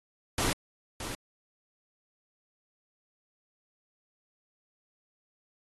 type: noise with echo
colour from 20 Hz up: pink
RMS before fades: -29 dBFS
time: 0.38-0.53 s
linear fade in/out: 2 ms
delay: 620 ms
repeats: 1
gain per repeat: -9 dB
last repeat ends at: 1.15 s
effects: AAC 32 kbps